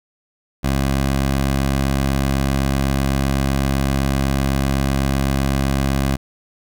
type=tone; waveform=15% pulse; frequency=67.9 Hz; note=C#2; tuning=35 cents flat; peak=-10 dBFS; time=0.63-6.17 s; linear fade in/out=20 ms; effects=none